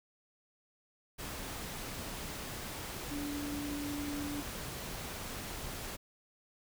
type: tone in noise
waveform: sine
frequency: 290 Hz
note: D4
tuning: 22 cents flat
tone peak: -37 dBFS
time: 3.1-4.42 s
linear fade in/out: 20 ms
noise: pink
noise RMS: -42 dBFS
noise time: 1.18-5.97 s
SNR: +2 dB
effects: none